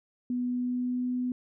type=tone with pitch glide; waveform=sine; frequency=246.9 to 249.5 Hz; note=B3 to B3; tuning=0 to +18 cents; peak=-27 dBFS; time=0.3-1.32 s; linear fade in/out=2 ms; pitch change=+18 cents; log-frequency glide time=0.47-1.08 s; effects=none